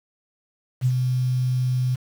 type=tone with ADSR envelope; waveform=sine; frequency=127 Hz; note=B2; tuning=49 cents sharp; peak=-15 dBFS; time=0.81-1.96 s; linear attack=48 ms; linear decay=53 ms; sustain=-4 dB; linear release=16 ms; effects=7-bit